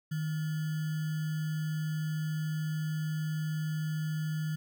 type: tone with sample-and-hold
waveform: sine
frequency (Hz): 155.56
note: D#3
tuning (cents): 0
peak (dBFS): -30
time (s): 0.11-4.56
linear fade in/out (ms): 10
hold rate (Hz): 1575
effects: none